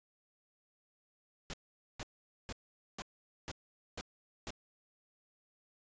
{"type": "noise bursts", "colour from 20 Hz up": "pink", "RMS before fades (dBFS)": -42, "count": 7, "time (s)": [1.5, 4.505], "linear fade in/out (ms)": 0, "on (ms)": 35, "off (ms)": 460, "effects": ["resampled to 16000 Hz"]}